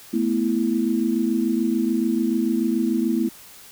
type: chord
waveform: sine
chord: A suspended second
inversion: none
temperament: equal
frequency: 220 / 246.9 / 329.6 Hz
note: A3 / B3 / E4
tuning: 0 / 0 / 0 cents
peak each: -23 / -23 / -23 dBFS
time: 0.13-3.29 s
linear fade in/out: 10 ms
effects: white hiss -45 dBFS RMS until 3.71 s